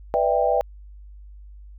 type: chord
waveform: sine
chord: E minor seventh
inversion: second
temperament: just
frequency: 494.4 / 593.3 / 659.3 / 791.1 Hz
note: B4 / D5 / E5 / G5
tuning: +2 / +18 / 0 / +16 cents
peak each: -23 dBFS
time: 0.14-0.61 s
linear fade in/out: 0 ms
effects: added 50 Hz sine -40 dBFS peak until 1.78 s